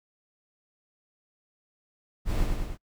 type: noise with echo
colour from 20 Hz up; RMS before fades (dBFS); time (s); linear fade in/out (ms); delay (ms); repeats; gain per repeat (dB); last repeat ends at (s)
brown; -26; 2.25-2.48; 50; 99; 3; -3; 2.777
effects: noise-tail reverb RT60 0.1 s tail -26 dB re dry